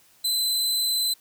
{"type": "tone", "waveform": "sawtooth", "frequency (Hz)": 4039, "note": "B7", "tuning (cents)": 38, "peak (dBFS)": -19, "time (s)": [0.24, 1.14], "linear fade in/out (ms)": 10, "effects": ["white hiss -58 dBFS RMS until 1.2 s"]}